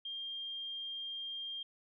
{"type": "tone", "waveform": "sine", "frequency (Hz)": 3203, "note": "G7", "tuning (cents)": 37, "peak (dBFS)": -39, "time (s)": [0.05, 1.63], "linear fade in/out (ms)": 5, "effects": []}